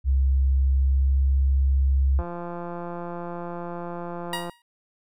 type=tone with pitch glide; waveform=sine; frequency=66.9 to 67.52 Hz; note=C2 to C#2; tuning=+39 to -45 cents; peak=-17 dBFS; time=0.04-2.23 s; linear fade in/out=50 ms; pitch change=+16 cents; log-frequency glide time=0.73-1.17 s
type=click train; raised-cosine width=1 ms; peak=-21 dBFS; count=400; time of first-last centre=2.19-4.496 s; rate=173 Hz
type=tone with exponential decay; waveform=15% pulse; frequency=950 Hz; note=A#5; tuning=33 cents sharp; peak=-18 dBFS; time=4.33-4.62 s; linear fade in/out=2 ms; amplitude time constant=62 ms
effects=none